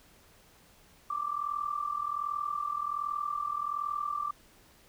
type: tone with amplitude modulation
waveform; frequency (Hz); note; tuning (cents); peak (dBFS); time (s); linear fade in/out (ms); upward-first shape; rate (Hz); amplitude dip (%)
sine; 1174.7; D6; 0; -27; 1.1-4.31; 5; sine; 41.3; 80
effects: pink hiss -60 dBFS RMS until 4.88 s